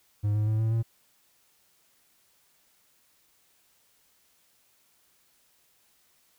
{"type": "tone with pitch steps", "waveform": "triangle", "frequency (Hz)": [103.83, 106.26, 108.74, 111.28, 113.88], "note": ["G#2", "G#2", "A2", "A2", "A#2"], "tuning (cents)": [0, 40, -20, 20, -40], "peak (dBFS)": -21, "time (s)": [0.23, 0.83], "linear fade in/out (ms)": 20, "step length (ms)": 120, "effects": ["white hiss -66 dBFS RMS until 6.38 s"]}